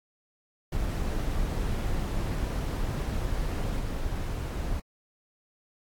brown noise with level steps, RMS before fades -29 / -31 dBFS, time 0.72-4.8 s, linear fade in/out 5 ms, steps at 3.79 s, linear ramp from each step 2 ms, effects AAC 64 kbps

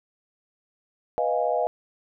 sine chord, F half-diminished seventh, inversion second, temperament equal, 493.9 / 622.3 / 698.5 / 830.6 Hz, Cb5 / Eb5 / F5 / Ab5, 0 / 0 / 0 / 0 cents, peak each -27 / -26 / -26 / -30 dBFS, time 1.18-1.67 s, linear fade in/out 0 ms, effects none

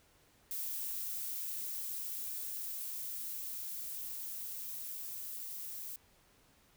violet noise with level ramp, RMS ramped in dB -39 to -44 dBFS, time 0.51-5.96 s, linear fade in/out 0 ms, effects pink hiss -67 dBFS RMS until 6.76 s

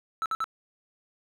triangle tone bursts, 1318.5 Hz, E6, in tune, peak -24 dBFS, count 3, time 0.22-0.442 s, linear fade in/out 0 ms, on 38 ms, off 54 ms, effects none

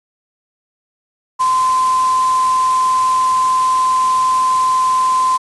sine tone in noise, 1032 Hz, C6, 24 cents flat, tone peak -11 dBFS, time 1.39-5.38 s, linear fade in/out 20 ms, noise white, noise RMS -28 dBFS, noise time 1.39-5.38 s, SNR +14 dB, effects resampled to 22050 Hz

